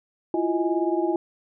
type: tone cluster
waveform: sine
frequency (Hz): 334.1 / 352.6 / 631 / 828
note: E4 / F4 / D#5 / G#5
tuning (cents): +23 / +17 / +24 / -5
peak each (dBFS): -24 / -25 / -31 / -30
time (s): 0.34-1.16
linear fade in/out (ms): 2
effects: none